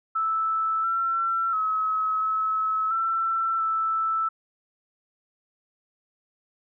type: tone with pitch steps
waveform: sine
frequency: 1315 / 1349 / 1284 / 1294 / 1339 / 1320 Hz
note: E6 / E6 / E6 / E6 / E6 / E6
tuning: -5 / +40 / -46 / -32 / +27 / +2 cents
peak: -22 dBFS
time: 0.15-4.29 s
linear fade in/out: 10 ms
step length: 690 ms
effects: none